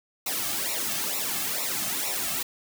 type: noise with flanger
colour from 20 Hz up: white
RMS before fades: -29 dBFS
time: 0.26-2.43 s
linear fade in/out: 5 ms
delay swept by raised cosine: 0.62 to 2.12 ms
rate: 2.2 Hz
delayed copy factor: -0.85
effects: none